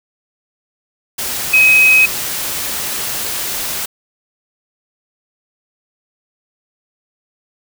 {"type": "tone in noise", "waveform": "sine", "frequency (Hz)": 2538, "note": "D#7", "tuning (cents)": 34, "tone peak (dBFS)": -6, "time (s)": [1.53, 2.06], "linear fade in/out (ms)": 10, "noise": "white", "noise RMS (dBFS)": -21, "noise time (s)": [1.18, 3.86], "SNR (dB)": 12, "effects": []}